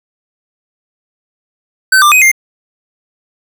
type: tone with pitch steps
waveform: square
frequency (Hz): 1533 / 1188 / 2513 / 2108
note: G6 / D6 / D#7 / C7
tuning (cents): -39 / +20 / +17 / +12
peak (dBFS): -5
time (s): 1.92-2.316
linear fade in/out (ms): 5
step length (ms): 99
effects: none